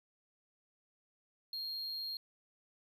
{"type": "tone", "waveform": "triangle", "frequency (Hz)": 4236, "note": "C8", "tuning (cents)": 21, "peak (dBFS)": -37, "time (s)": [1.53, 2.17], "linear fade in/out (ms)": 2, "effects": []}